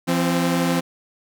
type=tone pair together; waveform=sawtooth; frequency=170.48 / 261.6 Hz; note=F3 / C4; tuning=-41 / 0 cents; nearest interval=perfect fifth; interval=741 cents; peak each=-17 / -17 dBFS; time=0.07-0.81 s; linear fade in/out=20 ms; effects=none